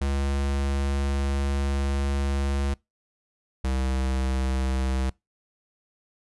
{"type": "tone pair in turn", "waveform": "square", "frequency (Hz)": [69.3, 65.41], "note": ["C#2", "C2"], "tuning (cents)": [0, 0], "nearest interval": "minor second", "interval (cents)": 100, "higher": "first", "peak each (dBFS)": -24, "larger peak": "neither", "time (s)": [[0.01, 2.74], [3.64, 5.1]], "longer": "first", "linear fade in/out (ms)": 5, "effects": ["noise-tail reverb RT60 0.2 s tail -24 dB re dry", "resampled to 24000 Hz"]}